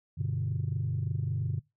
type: chord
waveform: sine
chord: G major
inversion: none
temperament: equal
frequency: 98 / 123.47 / 146.83 Hz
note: G2 / B2 / D3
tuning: 0 / 0 / 0 cents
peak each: -32 dBFS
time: 0.17-1.6 s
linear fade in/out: 20 ms
effects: noise-tail reverb RT60 0.2 s tail -20 dB re dry + tanh soft clip ceiling -22 dBFS